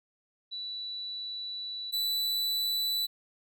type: tone pair in turn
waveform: sine / 45% pulse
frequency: 3951 / 3971 Hz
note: B7 / B7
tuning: 0 / +9 cents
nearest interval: unison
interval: 9 cents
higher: second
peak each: -35 / -28 dBFS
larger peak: second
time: 0.51-1.92 / 1.92-3.07 s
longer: first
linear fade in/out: 20 ms
effects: none